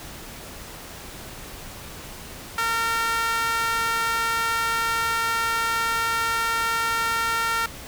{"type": "tone with high-pass filter", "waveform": "sawtooth", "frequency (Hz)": 457.7, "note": "A#4", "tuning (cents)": -32, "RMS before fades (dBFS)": -24, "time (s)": [2.58, 7.66], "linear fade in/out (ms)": 2, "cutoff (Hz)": 1300, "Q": 2.6, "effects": ["pink hiss -39 dBFS RMS until 7.87 s"]}